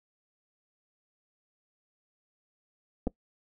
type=clicks; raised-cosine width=2 ms; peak=-17 dBFS; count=2; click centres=3.07 / 3.074 s; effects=noise-tail reverb RT60 0.1 s tail -23 dB re dry